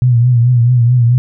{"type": "tone with vibrato", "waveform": "sine", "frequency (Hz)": 121.4, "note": "B2", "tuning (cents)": -29, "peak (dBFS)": -6, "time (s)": [0.02, 1.18], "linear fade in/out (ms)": 0, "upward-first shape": "triangle", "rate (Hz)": 4.6, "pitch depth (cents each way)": 83, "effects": []}